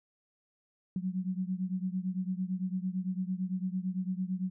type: beating tone pair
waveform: sine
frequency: 182.3 / 191.2 Hz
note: F#3 / G3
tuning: -25 / -43 cents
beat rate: 8.9 Hz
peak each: -33 / -35 dBFS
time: 0.96-4.5 s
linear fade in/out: 2 ms
effects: none